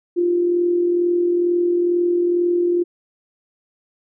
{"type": "tone with amplitude modulation", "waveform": "sine", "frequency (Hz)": 349.8, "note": "F4", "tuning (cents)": 3, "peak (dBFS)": -13, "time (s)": [0.16, 2.84], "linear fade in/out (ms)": 20, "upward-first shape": "sine", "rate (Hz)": 42.2, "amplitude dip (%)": 40, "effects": []}